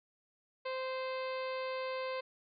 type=harmonic tone with a mistuned harmonic; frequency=520 Hz; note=C5; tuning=11 cents flat; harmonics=1 / 2 / 3 / 4 / 5 / 6 / 7 / 8 / 9; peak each=-37 / -42 / -50 / -48 / -49 / -56 / -56 / -54 / -56 dBFS; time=0.65-2.21 s; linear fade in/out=10 ms; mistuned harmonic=9; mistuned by=-18 cents; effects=none